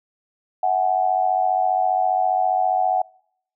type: tone with amplitude modulation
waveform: sine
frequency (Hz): 745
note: F#5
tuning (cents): +12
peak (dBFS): -13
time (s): 0.63-3.02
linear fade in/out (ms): 5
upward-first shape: sine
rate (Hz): 94.9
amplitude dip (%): 80
effects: noise-tail reverb RT60 0.7 s tail -26 dB re dry